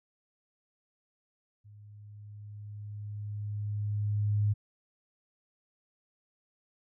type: tone with level ramp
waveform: sine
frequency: 104 Hz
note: G#2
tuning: 3 cents sharp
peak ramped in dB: -50 to -23 dBFS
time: 1.64-4.54 s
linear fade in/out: 20 ms
effects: none